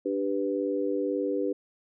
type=chord; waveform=sine; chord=G major; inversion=second; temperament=equal; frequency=293.7 / 392 / 493.9 Hz; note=D4 / G4 / B4; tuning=0 / 0 / 0 cents; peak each=-30 dBFS; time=0.05-1.53 s; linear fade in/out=10 ms; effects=none